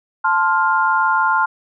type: chord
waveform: sine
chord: F major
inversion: first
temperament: equal with one note detuned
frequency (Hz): 880 / 1046.5 / 1403.4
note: A5 / C6 / F6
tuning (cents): 0 / 0 / +8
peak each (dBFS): -18 / -18 / -17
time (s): 0.24-1.46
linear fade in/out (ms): 10
effects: none